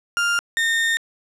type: tone pair in turn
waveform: 35% pulse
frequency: 1400 / 1828.8 Hz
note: F6 / A#6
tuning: +4 / -34 cents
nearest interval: perfect fourth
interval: 462 cents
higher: second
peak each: -16 dBFS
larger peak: neither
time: 0.17-0.39 / 0.57-0.97 s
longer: second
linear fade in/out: 0 ms
effects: low-pass 9000 Hz 12 dB/octave